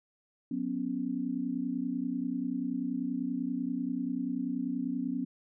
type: chord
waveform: sine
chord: F# suspended fourth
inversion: none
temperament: equal with one note detuned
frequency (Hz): 182.03 / 246.9 / 277.2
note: F#3 / B3 / C#4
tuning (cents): -28 / 0 / 0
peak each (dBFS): -39 / -33 / -34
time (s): 0.51-5.25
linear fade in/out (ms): 5
effects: none